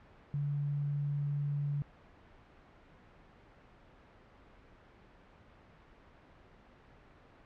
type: tone with quantisation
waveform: sine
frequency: 143.9 Hz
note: D3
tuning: 35 cents flat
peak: -31 dBFS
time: 0.34-1.82 s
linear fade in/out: 0 ms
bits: 10
effects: pink hiss -59 dBFS RMS until 7.45 s + low-pass 2000 Hz 12 dB/octave